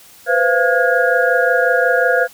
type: tone cluster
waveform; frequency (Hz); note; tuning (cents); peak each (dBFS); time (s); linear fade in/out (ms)
sine; 493.5 / 519 / 685 / 1435 / 1646; B4 / C5 / F5 / F6 / G#6; -1 / -14 / -34 / +47 / -16; -18; 0.26-2.28; 50
effects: white hiss -44 dBFS RMS until 2.33 s